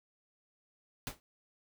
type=noise with exponential decay; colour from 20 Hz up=pink; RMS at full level=-35 dBFS; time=1.07-1.2 s; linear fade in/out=0 ms; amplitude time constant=27 ms; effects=none